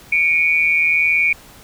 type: tone pair together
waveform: sine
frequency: 2249 / 2410 Hz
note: C#7 / D7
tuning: +24 / +44 cents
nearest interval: minor second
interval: 120 cents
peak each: -16 / -15 dBFS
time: 0.12-1.33 s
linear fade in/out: 5 ms
effects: pink hiss -43 dBFS RMS until 1.63 s